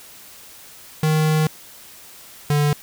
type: tone pair in turn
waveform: square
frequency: 155.56 / 146.83 Hz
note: D#3 / D3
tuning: 0 / 0 cents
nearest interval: minor second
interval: 100 cents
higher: first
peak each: -16 dBFS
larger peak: neither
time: 1.03-1.47 / 2.5-2.73 s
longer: first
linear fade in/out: 2 ms
effects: white hiss -43 dBFS RMS until 2.82 s